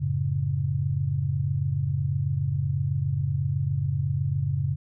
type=chord; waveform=sine; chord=F# minor; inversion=none; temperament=just; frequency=92.5 / 111 / 138.75 Hz; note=F#2 / A2 / C#3; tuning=0 / +16 / +2 cents; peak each=-29 / -30 / -25 dBFS; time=0-4.76 s; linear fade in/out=20 ms; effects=none

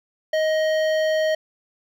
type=tone with hard clipping; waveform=sine; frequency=627 Hz; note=D#5; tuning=13 cents sharp; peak=-20 dBFS; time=0.33-1.35 s; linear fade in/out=5 ms; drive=13 dB; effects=none

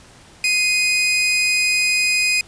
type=tone pair together; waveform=sawtooth; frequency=2092 / 2488 Hz; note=C7 / D#7; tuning=-1 / -1 cents; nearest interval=minor third; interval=300 cents; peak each=-24 / -12 dBFS; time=0.44-2.41 s; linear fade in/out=2 ms; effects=pink hiss -46 dBFS RMS until 2.47 s + resampled to 22050 Hz

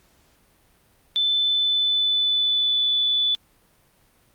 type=tone with pitch glide; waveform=sine; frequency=3520 to 3476 Hz; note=A7 to A7; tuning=0 to -22 cents; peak=-18 dBFS; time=1.16-3.35 s; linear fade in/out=0 ms; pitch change=-22 cents; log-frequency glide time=1.33-2.91 s; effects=pink hiss -60 dBFS RMS until 4.34 s + Opus 48 kbps

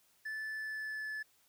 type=tone with pitch glide; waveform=triangle; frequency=1747 to 1730.9 Hz; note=A6 to A6; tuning=-13 to -29 cents; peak=-36 dBFS; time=0.25-1.23 s; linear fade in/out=10 ms; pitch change=-16 cents; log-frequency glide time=0.54-1.08 s; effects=white hiss -70 dBFS RMS until 1.48 s

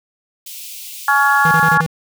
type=high-pass noise; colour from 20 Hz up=white; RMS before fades=-32 dBFS; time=0.46-1.75 s; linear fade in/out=5 ms; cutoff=2400 Hz; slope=48 dB/octave
type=harmonic tone; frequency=280.6 Hz; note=C#4; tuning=21 cents sharp; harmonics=3 / 4 / 5 / 6; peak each=-16 / -16 / -16 / -16 dBFS; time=1.08-1.81 s; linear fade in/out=2 ms
type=tone bursts; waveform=square; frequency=161.8 Hz; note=E3; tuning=32 cents flat; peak=-18 dBFS; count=5; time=1.45-1.864 s; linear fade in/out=2 ms; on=62 ms; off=26 ms
effects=none

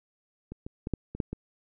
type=clicks; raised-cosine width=3 ms; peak=-26 / -25 / -20 / -15 / -25 / -14 / -21 dBFS; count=7; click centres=0.52 / 0.665 / 0.871 / 0.937 / 1.15 / 1.202 / 1.33 s; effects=none

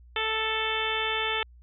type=harmonic tone; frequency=440.1 Hz; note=A4; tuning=in tune; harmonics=1 / 2 / 3 / 4 / 5 / 6 / 7 / 8; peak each=-34 / -34 / -34 / -34 / -34 / -34 / -34 / -34 dBFS; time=0.16-1.43 s; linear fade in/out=2 ms; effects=added 60 Hz sine -49 dBFS peak until 1.62 s

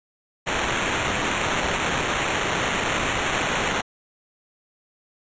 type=noise with sample-and-hold; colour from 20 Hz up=violet; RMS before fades=-24 dBFS; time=0.46-3.82 s; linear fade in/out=20 ms; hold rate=4900 Hz; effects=resampled to 16000 Hz

